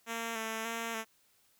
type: tone with vibrato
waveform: 5% pulse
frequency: 225.9 Hz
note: A3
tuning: 46 cents sharp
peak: -24 dBFS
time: 0.06-1.05 s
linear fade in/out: 50 ms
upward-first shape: square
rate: 1.7 Hz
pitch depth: 26 cents each way
effects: white hiss -69 dBFS RMS until 1.59 s